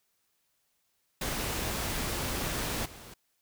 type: noise with level steps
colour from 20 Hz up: pink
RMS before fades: -33 / -48 dBFS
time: 1.21-3.14 s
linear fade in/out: 5 ms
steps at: 2.85 s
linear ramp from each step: 10 ms
effects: white hiss -75 dBFS RMS until 3.41 s